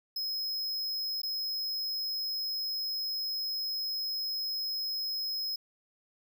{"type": "tone with dropouts", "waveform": "square", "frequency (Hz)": 5120, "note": "D#8", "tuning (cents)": 49, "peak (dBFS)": -32, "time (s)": [0.16, 5.56], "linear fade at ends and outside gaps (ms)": 5, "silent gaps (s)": [1.218, 1.232], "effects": []}